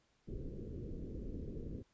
pink low-pass noise, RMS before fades -44 dBFS, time 0.27-1.83 s, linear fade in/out 20 ms, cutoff 470 Hz, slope 48 dB/octave, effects pink hiss -75 dBFS RMS until 1.93 s + resampled to 16000 Hz

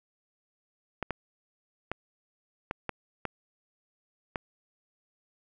clicks, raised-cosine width 0.5 ms, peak -16 dBFS, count 7, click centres 1.027 / 1.107 / 1.916 / 2.711 / 2.893 / 3.253 / 4.358 s, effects none

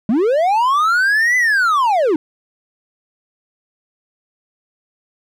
triangle linear two-way sweep, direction up then down, 196 to 2024 to 284.1 Hz, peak -10 dBFS, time 0.09-2.16 s, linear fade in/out 2 ms, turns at 1.37 s, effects none

